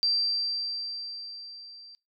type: tone with level ramp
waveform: sine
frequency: 4699 Hz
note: D8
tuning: in tune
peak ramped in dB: -21 to -46 dBFS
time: 0.03-1.95 s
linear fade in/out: 0 ms
effects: noise-tail reverb RT60 0.2 s tail -20 dB re dry